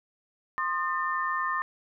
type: tone cluster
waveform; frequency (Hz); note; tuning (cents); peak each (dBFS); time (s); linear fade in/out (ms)
sine; 1055 / 1223 / 1798; C6 / D#6 / A6; +14 / -30 / +37; -30 / -31 / -31; 0.58-1.62; 0
effects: none